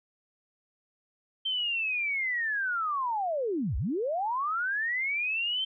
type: linear two-way sweep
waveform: sine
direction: down then up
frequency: 3136 to 48.44 to 3136 Hz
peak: -27 dBFS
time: 1.45-5.65 s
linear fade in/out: 10 ms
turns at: 3.77 s
effects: none